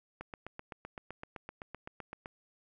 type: click train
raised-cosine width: 0.5 ms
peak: -27 dBFS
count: 17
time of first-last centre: 0.21-2.259 s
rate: 7.81 Hz
effects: none